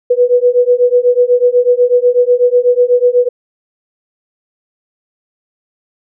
sine beating tone pair, 487.3 / 495.4 Hz, B4 / B4, -23 / +5 cents, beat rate 8.1 Hz, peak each -10 dBFS, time 0.1-3.29 s, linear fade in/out 10 ms, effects none

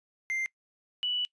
triangle / sine tone pair in turn, 2093 / 2958 Hz, C7 / F#7, 0 / -1 cents, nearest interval tritone, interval 599 cents, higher second, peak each -27 dBFS, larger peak neither, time 0.3-0.46 / 1.03-1.25 s, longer second, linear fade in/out 0 ms, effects noise-tail reverb RT60 0.1 s tail -22 dB re dry + resampled to 22050 Hz

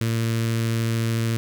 sawtooth tone with notch filter, 114.2 Hz, A#2, 35 cents flat, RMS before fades -23 dBFS, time 0.01-1.37 s, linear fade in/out 0 ms, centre 790 Hz, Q 0.79, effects 9-bit

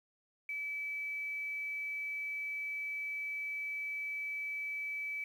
sine tone with quantisation, 2300 Hz, D7, 37 cents flat, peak -36 dBFS, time 0.49-5.24 s, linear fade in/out 2 ms, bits 10, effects none

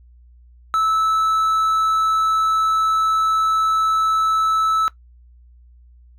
triangle tone, 1308 Hz, E6, 14 cents flat, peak -13 dBFS, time 0.74-4.88 s, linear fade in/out 0 ms, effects noise-tail reverb RT60 0.1 s tail -17 dB re dry + added 60 Hz sine -45 dBFS peak until 6.18 s

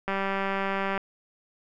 click train, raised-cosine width 0.5 ms, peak -14 dBFS, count 176, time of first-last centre 0.08-0.977 s, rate 195 Hz, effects none

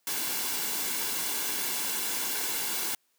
white noise with comb filter, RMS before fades -31 dBFS, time 0.07-2.95 s, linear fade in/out 2 ms, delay 1.6 ms, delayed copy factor -0.5, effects white hiss -72 dBFS RMS until 3.18 s + high-pass 200 Hz 12 dB/octave

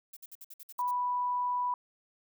violet noise bursts, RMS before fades -47 dBFS, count 9, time 0.13-0.911 s, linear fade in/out 5 ms, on 37 ms, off 56 ms
sine tone, 986 Hz, B5, 3 cents flat, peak -28 dBFS, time 0.79-1.74 s, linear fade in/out 2 ms
effects none

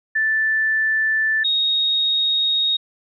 sine tone pair in turn, 1760 / 3746 Hz, A6 / A#7, 0 / +8 cents, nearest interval octave + minor second, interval 1308 cents, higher second, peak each -16 dBFS, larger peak neither, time 0.15-1.44 / 1.44-2.77 s, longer second, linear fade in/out 10 ms, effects none

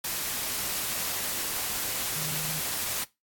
sine tone in noise, 155.56 Hz, D#3, in tune, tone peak -38 dBFS, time 2.16-2.6 s, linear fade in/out 5 ms, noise white, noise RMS -31 dBFS, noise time 0.04-3.04 s, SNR -10 dB, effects noise-tail reverb RT60 0.2 s tail -18 dB re dry + AAC 64 kbps

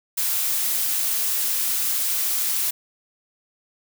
blue noise, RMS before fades -23 dBFS, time 0.17-2.71 s, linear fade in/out 10 ms, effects none

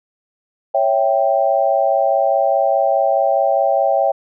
sine chord, C# diminished, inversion none, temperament equal, 554.4 / 659.3 / 784 Hz, C#5 / E5 / G5, 0 / 0 / 0 cents, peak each -17 dBFS, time 0.74-4.12 s, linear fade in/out 10 ms, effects none

